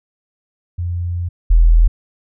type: tone pair in turn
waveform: sine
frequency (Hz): 87.31 / 41.2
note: F2 / E1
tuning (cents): 0 / 0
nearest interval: octave + minor second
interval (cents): 1300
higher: first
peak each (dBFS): -18 / -6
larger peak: second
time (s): 0.78-1.29 / 1.5-1.88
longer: first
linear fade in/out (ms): 10
effects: none